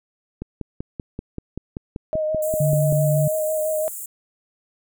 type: click train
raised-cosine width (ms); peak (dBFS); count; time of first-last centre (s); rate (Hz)
3; -16; 14; 0.42-2.925; 5.19
type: tone with vibrato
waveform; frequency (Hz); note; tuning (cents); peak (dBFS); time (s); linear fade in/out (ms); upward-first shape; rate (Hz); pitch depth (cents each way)
sine; 622.3; D#5; 0; -20; 2.13-3.88; 0; sine; 5.9; 22
type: high-pass noise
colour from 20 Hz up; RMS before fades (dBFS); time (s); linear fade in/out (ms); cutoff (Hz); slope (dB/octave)
pink; -33; 2.42-4.06; 5; 7000; 96
type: tone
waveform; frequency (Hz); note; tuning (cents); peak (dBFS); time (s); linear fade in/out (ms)
sine; 146.83; D3; 0; -17; 2.6-3.28; 5
effects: none